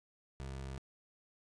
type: tone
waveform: 25% pulse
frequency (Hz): 66.8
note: C2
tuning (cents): +36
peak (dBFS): -38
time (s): 0.4-0.78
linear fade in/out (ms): 0
effects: resampled to 22050 Hz + 12-bit